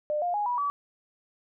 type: tone with pitch steps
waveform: sine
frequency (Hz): 600 / 705.3 / 829.1 / 974.7 / 1145.8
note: D5 / F5 / G#5 / B5 / D6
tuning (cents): +37 / +17 / -3 / -23 / -43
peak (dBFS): -25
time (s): 0.1-0.7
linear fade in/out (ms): 0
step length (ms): 120
effects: none